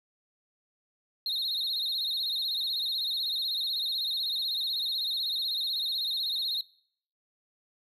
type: tone with vibrato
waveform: triangle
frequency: 3961 Hz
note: B7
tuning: 4 cents sharp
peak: -27 dBFS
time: 1.26-6.61 s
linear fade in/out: 2 ms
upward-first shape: sine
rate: 16 Hz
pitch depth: 140 cents each way
effects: noise-tail reverb RT60 0.6 s tail -22 dB re dry